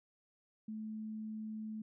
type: tone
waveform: sine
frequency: 217.1 Hz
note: A3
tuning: 23 cents flat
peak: -40 dBFS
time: 0.68-1.82 s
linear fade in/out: 5 ms
effects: none